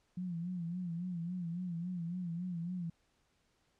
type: tone with vibrato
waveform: sine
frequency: 174.61 Hz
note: F3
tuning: in tune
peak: -36 dBFS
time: 0.17-2.9 s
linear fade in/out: 5 ms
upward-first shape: sine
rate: 3.6 Hz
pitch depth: 88 cents each way
effects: pink hiss -75 dBFS RMS until 3.79 s + low-pass 8000 Hz 12 dB/octave